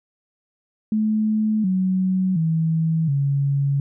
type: tone with pitch steps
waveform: sine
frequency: 215.8 / 186.78 / 161.67 / 139.93 Hz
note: A3 / F#3 / E3 / C#3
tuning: -33 / +17 / -33 / +17 cents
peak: -17 dBFS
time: 0.92-3.8 s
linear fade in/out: 2 ms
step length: 720 ms
effects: none